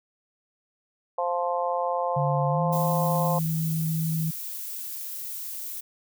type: harmonic tone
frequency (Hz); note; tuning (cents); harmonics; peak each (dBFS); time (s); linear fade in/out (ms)
174.8; F3; +2; 3 / 4 / 5 / 6; -28 / -29 / -30 / -31; 1.18-3.39; 5
type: tone with pitch glide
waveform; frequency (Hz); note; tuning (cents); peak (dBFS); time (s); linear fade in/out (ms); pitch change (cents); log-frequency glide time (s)
sine; 145 to 160.89; D3 to E3; -22 to -42; -24; 2.16-4.31; 10; +180; 2.49-2.62
type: noise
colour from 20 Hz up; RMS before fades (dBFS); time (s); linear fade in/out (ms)
violet; -35; 2.72-5.81; 10
effects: none